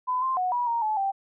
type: tone with pitch steps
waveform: sine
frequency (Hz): 1007 / 1047 / 734 / 971 / 933 / 861 / 783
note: B5 / C6 / F#5 / B5 / A#5 / A5 / G5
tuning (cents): +33 / +1 / -14 / -30 / +1 / -38 / -2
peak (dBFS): -23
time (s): 0.07-1.12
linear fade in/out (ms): 20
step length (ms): 150
effects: none